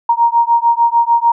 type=beating tone pair; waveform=sine; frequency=932.3 / 939 Hz; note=A#5 / A#5; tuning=0 / +12 cents; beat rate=6.7 Hz; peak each=-12 dBFS; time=0.09-1.32 s; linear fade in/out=5 ms; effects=none